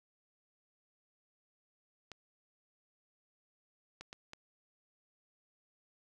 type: clicks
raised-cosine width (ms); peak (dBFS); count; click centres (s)
0.2; -29; 4; 2.117 / 4.01 / 4.129 / 4.334
effects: none